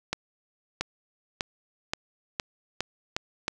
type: accelerating click train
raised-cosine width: 0.2 ms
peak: -10 dBFS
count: 8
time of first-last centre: 0.13-3.481 s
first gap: 680 ms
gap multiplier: 0.88
effects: none